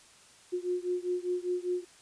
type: beating tone pair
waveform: sine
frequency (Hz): 356.8 / 361.8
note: F4 / F#4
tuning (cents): +37 / -39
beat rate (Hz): 5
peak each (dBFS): -32 / -33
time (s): 0.52-1.85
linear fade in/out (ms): 20
effects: white hiss -57 dBFS RMS until 2.01 s + resampled to 22050 Hz